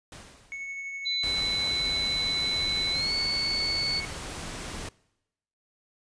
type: noise with exponential decay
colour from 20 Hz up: pink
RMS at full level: -43 dBFS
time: 0.12-1.04 s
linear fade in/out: 2 ms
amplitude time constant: 200 ms
type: tone with tremolo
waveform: triangle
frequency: 2208 Hz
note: C#7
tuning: 7 cents flat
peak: -31 dBFS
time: 0.52-4.05 s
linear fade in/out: 0 ms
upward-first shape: triangle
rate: 12 Hz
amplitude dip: 30%
type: tone with pitch glide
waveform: sine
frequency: 4000 to 4464 Hz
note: B7 to C#8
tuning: +21 to +11 cents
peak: -26 dBFS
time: 1.05-4.01 s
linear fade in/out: 20 ms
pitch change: +190 cents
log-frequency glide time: 2.92-3.12 s
type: noise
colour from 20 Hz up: pink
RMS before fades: -37 dBFS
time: 1.23-4.89 s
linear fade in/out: 5 ms
effects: noise-tail reverb RT60 0.9 s tail -23 dB re dry + resampled to 22050 Hz